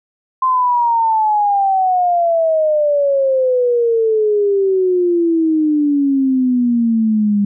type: exponential sweep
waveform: sine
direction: down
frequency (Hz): 1046.5 to 201.1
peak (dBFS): -11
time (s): 0.42-7.45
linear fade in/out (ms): 5
effects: none